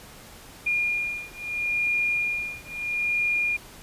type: beating tone pair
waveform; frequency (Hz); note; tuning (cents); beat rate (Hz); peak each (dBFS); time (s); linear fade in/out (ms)
sine; 2419 / 2419.76; D#7 / D#7; -49 / -49; 0.76; -27; 0.66-3.57; 10
effects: pink hiss -46 dBFS RMS until 3.82 s + resampled to 32000 Hz